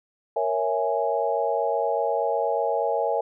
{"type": "chord", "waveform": "sine", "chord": "A# half-diminished seventh", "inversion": "none", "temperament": "equal", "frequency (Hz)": [466.2, 554.4, 659.3, 830.6], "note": ["A#4", "C#5", "E5", "G#5"], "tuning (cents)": [0, 0, 0, 0], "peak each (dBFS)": -27, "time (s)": [0.36, 3.21], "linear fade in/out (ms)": 5, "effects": []}